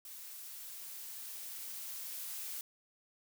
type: noise with level ramp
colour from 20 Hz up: blue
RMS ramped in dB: -49 to -42 dBFS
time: 0.05-2.61 s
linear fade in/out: 2 ms
effects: none